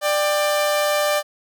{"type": "tone pair together", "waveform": "sawtooth", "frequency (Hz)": [593.2, 789], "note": ["D5", "G5"], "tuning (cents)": [17, 11], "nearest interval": "perfect fourth", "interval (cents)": 494, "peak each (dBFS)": [-14, -23], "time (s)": [0.01, 1.23], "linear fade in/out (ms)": 50, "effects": []}